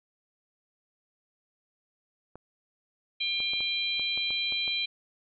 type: clicks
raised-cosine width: 1 ms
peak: -30 dBFS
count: 9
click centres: 2.356 / 3.403 / 3.535 / 3.606 / 3.996 / 4.176 / 4.306 / 4.523 / 4.678 s
type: harmonic tone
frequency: 797 Hz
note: G5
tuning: 28 cents sharp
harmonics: 3 / 4 / 5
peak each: -32 / -32 / -31 dBFS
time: 3.2-4.86 s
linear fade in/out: 10 ms
effects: none